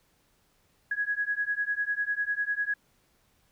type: beating tone pair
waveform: sine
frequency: 1661.2 / 1671.2 Hz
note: G#6 / G#6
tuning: 0 / +10 cents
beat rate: 10 Hz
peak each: -30 dBFS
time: 0.91-2.74 s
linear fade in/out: 5 ms
effects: pink hiss -68 dBFS RMS until 3.51 s